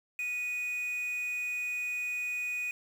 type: tone with quantisation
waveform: triangle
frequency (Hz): 2480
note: D#7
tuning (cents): -6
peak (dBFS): -30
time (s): 0.19-2.71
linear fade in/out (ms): 2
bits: 8
effects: none